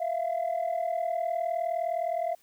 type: tone pair together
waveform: sine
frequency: 659.3 / 698.9 Hz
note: E5 / F5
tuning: 0 / +1 cents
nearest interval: minor second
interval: 101 cents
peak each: -28 dBFS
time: 0-2.35 s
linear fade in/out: 10 ms
effects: tanh soft clip ceiling -23 dBFS + white hiss -64 dBFS RMS until 2.42 s